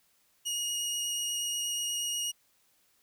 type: tone with vibrato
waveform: 20% pulse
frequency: 2877 Hz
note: F#7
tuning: 49 cents flat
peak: -25 dBFS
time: 0.45-2.32 s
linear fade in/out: 20 ms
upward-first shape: sine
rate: 8.3 Hz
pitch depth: 10 cents each way
effects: white hiss -69 dBFS RMS until 3.02 s